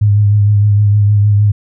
sine tone with vibrato, 103.3 Hz, G#2, 9 cents flat, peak -6 dBFS, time 0.01-1.52 s, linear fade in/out 10 ms, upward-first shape triangle, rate 6.5 Hz, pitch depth 37 cents each way, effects none

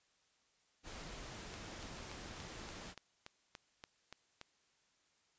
pink noise, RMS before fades -49 dBFS, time 0.83-2.95 s, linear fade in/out 50 ms
click train, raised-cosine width 0.2 ms, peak -31 dBFS, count 11, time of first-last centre 1.54-4.414 s, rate 3.48 Hz
effects white hiss -75 dBFS RMS until 5.38 s + resampled to 16000 Hz

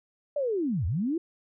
sine linear two-way sweep, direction down then up, 600 to 73 to 350.5 Hz, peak -25 dBFS, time 0.36-1.18 s, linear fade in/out 5 ms, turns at 0.86 s, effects none

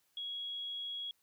sine tone, 3322 Hz, G#7, in tune, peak -38 dBFS, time 0.17-1.11 s, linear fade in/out 2 ms, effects white hiss -75 dBFS RMS until 1.22 s

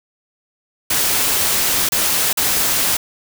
white noise with dropouts, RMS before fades -17 dBFS, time 0.9-2.97 s, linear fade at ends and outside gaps 5 ms, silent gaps 1.89-1.92 / 2.33-2.372 s, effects none

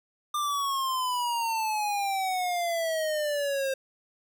square exponential sweep, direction down, 1200 to 530 Hz, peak -27 dBFS, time 0.34-3.74 s, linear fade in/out 5 ms, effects none

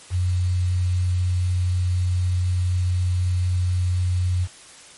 sine tone with quantisation, 90.4 Hz, F#2, 40 cents flat, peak -18 dBFS, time 0.1-4.48 s, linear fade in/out 50 ms, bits 7, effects white hiss -45 dBFS RMS until 4.97 s + MP3 48 kbps

